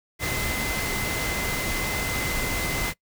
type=tone in noise; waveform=sine; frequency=2053 Hz; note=C7; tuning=33 cents flat; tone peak=-30 dBFS; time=0.19-2.94 s; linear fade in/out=50 ms; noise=pink; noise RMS=-28 dBFS; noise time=0.19-2.94 s; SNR=-5 dB; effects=noise-tail reverb RT60 0.1 s tail -22 dB re dry